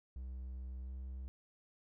triangle tone with pitch glide, 63.7 to 64.78 Hz, C2 to C2, -46 to -17 cents, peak -40 dBFS, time 0.16-1.28 s, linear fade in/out 0 ms, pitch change +29 cents, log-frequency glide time 0.85-0.9 s, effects none

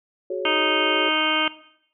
sine chord, F# suspended second, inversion none, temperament equal with one note detuned, 370 / 419.6 / 554.4 Hz, F#4 / G#4 / C#5, 0 / +18 / 0 cents, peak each -27 / -30 / -29 dBFS, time 0.3-1.09 s, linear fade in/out 5 ms
harmonic tone, 310.8 Hz, D#4, 2 cents flat, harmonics 1 / 2 / 3 / 4 / 5 / 7 / 8 / 9 / 10, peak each -30 / -30 / -29 / -27 / -29 / -26 / -31 / -26 / -26 dBFS, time 0.45-1.48 s, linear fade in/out 2 ms
effects noise-tail reverb RT60 0.7 s tail -17 dB re dry

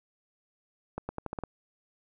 accelerating click train, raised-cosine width 1 ms, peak -20 dBFS, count 7, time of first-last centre 0.98-1.437 s, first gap 110 ms, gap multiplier 0.85, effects none

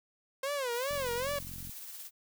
sawtooth tone with vibrato, 523.3 Hz, C5, in tune, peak -28 dBFS, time 0.43-1.39 s, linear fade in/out 5 ms, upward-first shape sine, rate 2.5 Hz, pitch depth 180 cents each way
blue noise with tremolo, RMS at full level -44 dBFS, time 0.7-2.11 s, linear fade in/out 50 ms, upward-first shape sine, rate 17 Hz, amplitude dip 30%
click train, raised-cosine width 5 ms, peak -35 dBFS, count 36, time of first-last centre 0.91-1.695 s, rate 44.6 Hz
effects none

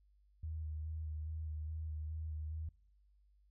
sine tone with vibrato, 78.1 Hz, D#2, 7 cents sharp, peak -39 dBFS, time 0.43-2.69 s, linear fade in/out 5 ms, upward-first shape square, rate 2.4 Hz, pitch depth 22 cents each way, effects noise-tail reverb RT60 0.7 s tail -25 dB re dry + added 50 Hz sine -66 dBFS peak until 3.5 s

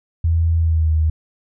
sine tone with pitch glide, 82.6 to 78.69 Hz, E2 to D#2, +4 to +20 cents, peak -13 dBFS, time 0.24-1.1 s, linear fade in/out 5 ms, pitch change -84 cents, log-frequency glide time 0.58-0.91 s, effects none

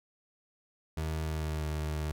30% pulse tone with pitch glide, 78.8 to 76.47 Hz, D#2 to D#2, +23 to -29 cents, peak -29 dBFS, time 0.97-2.12 s, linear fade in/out 5 ms, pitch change -52 cents, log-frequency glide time 1.23-1.65 s, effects none

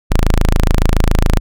sawtooth tone, 27.12 Hz, A0, 24 cents flat, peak -5 dBFS, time 0.1-1.4 s, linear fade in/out 20 ms, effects none

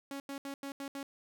sawtooth tone bursts at uneven times, 277.2 Hz, C#4, in tune, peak -35 dBFS, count 6, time 0.11-0.2 / 0.29-0.38 / 0.45-0.54 / 0.63-0.72 / 0.8-0.88 / 0.95-1.03 s, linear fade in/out 2 ms, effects none

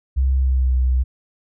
sine tone with pitch glide, 66 to 63.53 Hz, C2 to B1, +16 to +50 cents, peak -14 dBFS, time 0.16-1.04 s, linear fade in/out 20 ms, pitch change -66 cents, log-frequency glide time 0.36-0.73 s, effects none

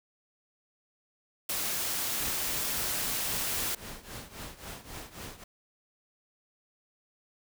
white noise, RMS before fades -32 dBFS, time 1.49-3.75 s, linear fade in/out 5 ms
pink noise with tremolo, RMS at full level -40 dBFS, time 2.2-5.44 s, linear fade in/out 5 ms, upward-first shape triangle, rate 3.7 Hz, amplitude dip 85%
effects none

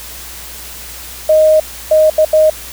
sine tone bursts at uneven times, 622.3 Hz, D#5, in tune, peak -5 dBFS, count 4, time 1.29-1.6 / 1.91-2.1 / 2.18-2.25 / 2.33-2.5 s, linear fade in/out 5 ms, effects added 60 Hz sine -36 dBFS peak until 2.72 s + white hiss -30 dBFS RMS until 2.72 s

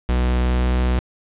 45% pulse tone with pitch glide, 61.74 to 62.17 Hz, B1 to B1, 0 to +12 cents, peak -16 dBFS, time 0.09-0.99 s, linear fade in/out 0 ms, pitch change +12 cents, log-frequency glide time 0.51-0.74 s, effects resampled to 8000 Hz + 9-bit

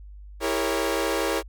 sawtooth chord, E diminished seventh, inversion none, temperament equal with one note detuned, 329.6 / 401.6 / 466.2 / 554.4 Hz, E4 / G4 / Bb4 / Db5, 0 / +42 / 0 / 0 cents, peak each -25 dBFS, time 0.4-1.43 s, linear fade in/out 50 ms, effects added 50 Hz sine -40 dBFS peak until 1.48 s

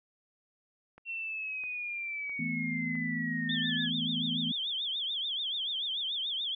click train, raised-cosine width 0.5 ms, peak -37 dBFS, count 4, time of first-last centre 0.98-2.954 s, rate 1.52 Hz
sine linear sweep, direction down, 2724 to 1680 Hz, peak -34 dBFS, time 1.05-3.9 s, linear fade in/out 50 ms
sine chord, E suspended fourth, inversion none, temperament equal, 164.81 / 220 / 246.9 Hz, E3 / A3 / B3, 0 / 0 / 0 cents, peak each -37 / -38 / -35 dBFS, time 2.39-4.52 s, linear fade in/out 5 ms
sine tone with vibrato, 3357 Hz, G#7, 18 cents sharp, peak -31 dBFS, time 3.49-6.55 s, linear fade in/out 5 ms, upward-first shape triangle, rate 6.9 Hz, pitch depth 180 cents each way
effects none

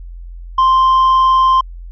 triangle tone, 1046.5 Hz, C6, in tune, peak -6 dBFS, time 0.58-1.61 s, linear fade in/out 5 ms, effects added 43 Hz sine -28 dBFS peak until 1.91 s + resampled to 11025 Hz

